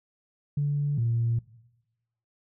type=tone pair in turn; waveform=sine; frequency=144.5 / 116.32 Hz; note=D3 / A#2; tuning=-28 / -3 cents; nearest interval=major third; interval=375 cents; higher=first; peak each=-22 dBFS; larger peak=neither; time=0.57-0.98 / 0.98-1.39 s; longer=neither; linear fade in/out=5 ms; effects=noise-tail reverb RT60 1.0 s tail -20 dB re dry + tanh soft clip ceiling -18 dBFS